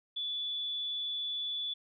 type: tone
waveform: sine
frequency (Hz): 3453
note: A7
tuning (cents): -33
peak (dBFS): -33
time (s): 0.16-1.74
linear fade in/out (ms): 10
effects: none